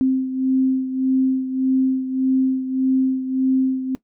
sine beating tone pair, 261.6 / 263.3 Hz, C4 / C4, 0 / +11 cents, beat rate 1.7 Hz, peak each -17 / -23 dBFS, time 0.01-3.95 s, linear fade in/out 0 ms, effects noise-tail reverb RT60 0.1 s tail -17 dB re dry

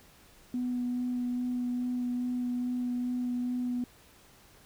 sine tone with vibrato, 246.9 Hz, B3, in tune, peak -28 dBFS, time 0.54-3.84 s, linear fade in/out 2 ms, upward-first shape sine, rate 2.4 Hz, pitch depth 11 cents each way, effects tanh soft clip ceiling -24 dBFS + pink hiss -58 dBFS RMS until 4.65 s

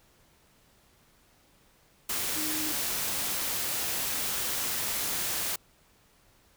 sine tone in noise, 308.3 Hz, D#4, 16 cents flat, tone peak -36 dBFS, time 2.36-2.72 s, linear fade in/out 5 ms, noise white, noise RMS -31 dBFS, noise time 2.09-5.56 s, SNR -8 dB, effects pink hiss -63 dBFS RMS until 6.56 s

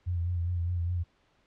sine tone with vibrato, 87.1 Hz, F2, 4 cents flat, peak -27 dBFS, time 0.06-1.04 s, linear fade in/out 20 ms, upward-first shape sine, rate 4.9 Hz, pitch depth 45 cents each way, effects pink hiss -68 dBFS RMS until 1.46 s + low-pass 4000 Hz 12 dB/octave

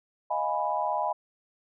sine chord, F half-diminished seventh, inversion third, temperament equal, 622.3 / 698.5 / 830.6 / 987.8 Hz, Eb5 / F5 / Ab5 / Cb6, 0 / 0 / 0 / 0 cents, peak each -32 / -33 / -30 / -30 dBFS, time 0.3-1.13 s, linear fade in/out 10 ms, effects none

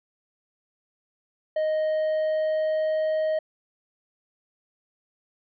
triangle tone with pitch glide, 622.3 to 626.3 Hz, D#5 to D#5, 0 to +11 cents, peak -20 dBFS, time 1.56-3.39 s, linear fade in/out 5 ms, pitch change +11 cents, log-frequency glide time 1.67-3.19 s, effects resampled to 11025 Hz

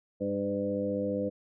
harmonic tone with a mistuned harmonic, 100 Hz, G2, 35 cents sharp, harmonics 1 / 2 / 3 / 4 / 5 / 6, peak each -42 / -34 / -35 / -42 / -31 / -39 dBFS, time 0.2-1.3 s, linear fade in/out 20 ms, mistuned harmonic 5, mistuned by +18 cents, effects none

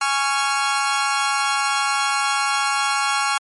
sawtooth chord, Db major, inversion second, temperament equal with one note detuned, 830.6 / 1108.7 / 1381.7 Hz, Ab5 / Db6 / F6, 0 / 0 / -19 cents, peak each -19 dBFS, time 0.01-3.38 s, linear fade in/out 5 ms, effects MP3 48 kbps

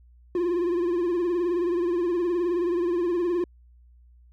triangle tone with vibrato, 349.2 Hz, F4, in tune, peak -20 dBFS, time 0.35-3.44 s, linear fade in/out 2 ms, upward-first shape triangle, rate 19 Hz, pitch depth 83 cents each way, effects added 60 Hz sine -51 dBFS peak until 4.32 s

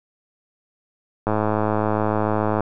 click train, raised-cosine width 1 ms, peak -7 dBFS, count 144, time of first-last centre 1.27-2.606 s, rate 107 Hz, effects none

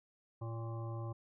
harmonic tone with a mistuned harmonic, 114.4 Hz, A#2, 32 cents flat, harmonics 1 / 3 / 5 / 7 / 9 / 10, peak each -39 / -49 / -51 / -54 / -53 / -58 dBFS, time 0.41-1.13 s, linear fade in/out 10 ms, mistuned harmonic 9, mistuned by +28 cents, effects none

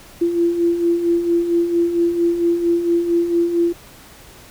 sine beating tone pair, 338.2 / 342.6 Hz, E4 / F4, +44 / -33 cents, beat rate 4.4 Hz, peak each -23 / -15 dBFS, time 0.21-3.73 s, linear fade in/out 10 ms, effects pink hiss -43 dBFS RMS until 4.5 s

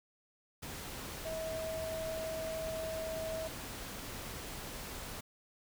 sine tone in noise, 643 Hz, E5, 43 cents flat, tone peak -37 dBFS, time 1.25-3.48 s, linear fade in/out 10 ms, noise pink, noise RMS -44 dBFS, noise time 0.62-5.21 s, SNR +4 dB, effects none

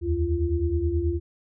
sine tone cluster, 74.6 / 84 / 343.6 Hz, D2 / E2 / F4, +28 / +33 / -28 cents, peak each -26 dBFS, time 0.01-1.2 s, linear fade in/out 50 ms, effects none

